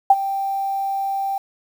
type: tone with ADSR envelope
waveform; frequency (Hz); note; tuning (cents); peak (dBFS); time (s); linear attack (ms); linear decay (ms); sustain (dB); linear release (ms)
sine; 784; G5; 0; -5; 0.1-1.38; 5; 40; -15; 4
effects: 7-bit